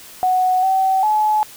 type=tone with pitch steps; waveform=sine; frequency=740 / 764 / 854 Hz; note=F#5 / G5 / G#5; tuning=0 / -45 / +48 cents; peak=-13 dBFS; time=0.23-1.43 s; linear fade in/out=0 ms; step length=400 ms; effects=white hiss -40 dBFS RMS until 1.56 s